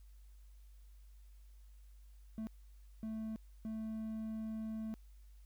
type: tone bursts at uneven times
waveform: triangle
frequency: 220 Hz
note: A3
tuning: in tune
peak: -37 dBFS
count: 3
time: 2.38-2.47 / 3.03-3.36 / 3.65-4.94 s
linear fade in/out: 0 ms
effects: added 50 Hz sine -55 dBFS peak until 5.45 s + white hiss -75 dBFS RMS until 5.45 s